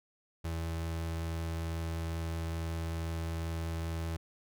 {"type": "tone", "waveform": "35% pulse", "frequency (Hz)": 82.3, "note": "E2", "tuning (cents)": -2, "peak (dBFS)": -32, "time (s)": [0.44, 4.17], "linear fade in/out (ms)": 10, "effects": []}